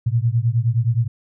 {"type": "beating tone pair", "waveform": "sine", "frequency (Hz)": [112.7, 122.3], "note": ["A2", "B2"], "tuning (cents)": [42, -16], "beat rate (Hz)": 9.6, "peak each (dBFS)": [-18, -19], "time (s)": [0.06, 1.08], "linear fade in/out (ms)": 10, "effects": []}